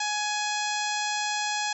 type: harmonic tone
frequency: 838 Hz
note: G#5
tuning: 15 cents sharp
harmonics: 1 / 2 / 3 / 4 / 5 / 6 / 7 / 8 / 9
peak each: -30 / -33 / -35 / -36 / -37 / -38 / -38 / -39 / -40 dBFS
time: 0-1.73 s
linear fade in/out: 5 ms
effects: none